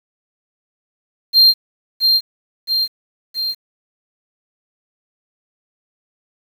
triangle tone with echo, 4186 Hz, C8, in tune, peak -5 dBFS, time 1.33-1.54 s, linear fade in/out 50 ms, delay 670 ms, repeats 3, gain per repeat -4 dB, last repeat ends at 3.55 s, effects 7-bit

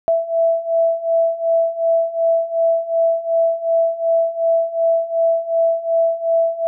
sine beating tone pair, 661 / 663.7 Hz, E5 / E5, +5 / +12 cents, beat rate 2.7 Hz, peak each -19 / -16 dBFS, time 0.08-6.67 s, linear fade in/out 0 ms, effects none

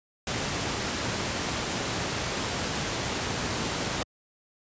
pink noise, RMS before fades -29 dBFS, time 0.27-4.03 s, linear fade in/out 2 ms, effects high-pass 80 Hz 12 dB/octave + resampled to 16000 Hz

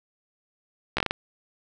slowing click train, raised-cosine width 0.3 ms, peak -8 dBFS, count 6, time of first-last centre 0.97-1.109 s, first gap 14 ms, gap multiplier 1.35, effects none

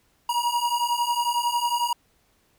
square beating tone pair, 949 / 960 Hz, A#5 / B5, +31 / -49 cents, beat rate 11 Hz, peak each -27 / -25 dBFS, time 0.29-1.93 s, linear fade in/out 5 ms, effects pink hiss -65 dBFS RMS until 2.58 s

